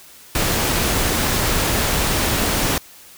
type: noise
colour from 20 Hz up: pink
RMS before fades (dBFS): -19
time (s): 0.35-2.78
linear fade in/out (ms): 2
effects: white hiss -44 dBFS RMS until 3.17 s